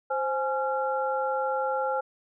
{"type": "tone cluster", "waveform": "sine", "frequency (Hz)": [524, 838, 1374], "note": ["C5", "G#5", "F6"], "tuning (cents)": [2, 15, -29], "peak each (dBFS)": [-28, -29, -32], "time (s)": [0.1, 2.01], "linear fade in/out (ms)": 10, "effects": []}